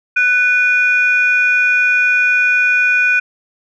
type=tone pair together; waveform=sine; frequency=1492 / 2452 Hz; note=F#6 / D#7; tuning=+14 / -26 cents; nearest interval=major sixth; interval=860 cents; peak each=-12 dBFS; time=0.16-3.2 s; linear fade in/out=10 ms; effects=tanh soft clip ceiling -3 dBFS